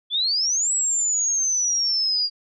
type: exponential two-way sweep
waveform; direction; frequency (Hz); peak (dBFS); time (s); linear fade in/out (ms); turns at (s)
sine; up then down; 3394 to 7850 to 4781; -19; 0.1-2.3; 50; 0.72
effects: none